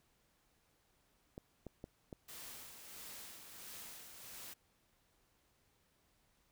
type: clicks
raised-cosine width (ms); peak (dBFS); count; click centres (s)
2; -33; 4; 1.379 / 1.667 / 1.841 / 2.128
type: noise with tremolo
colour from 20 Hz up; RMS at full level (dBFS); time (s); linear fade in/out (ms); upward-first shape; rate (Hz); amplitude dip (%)
white; -50; 2.28-4.54; 10; sine; 1.5; 45
effects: pink hiss -75 dBFS RMS until 6.51 s